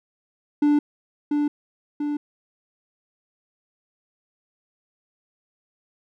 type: tone with echo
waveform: triangle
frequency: 293.7 Hz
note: D4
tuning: in tune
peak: -13 dBFS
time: 0.62-0.79 s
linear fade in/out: 5 ms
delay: 690 ms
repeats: 2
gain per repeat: -4 dB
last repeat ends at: 2.17 s
effects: none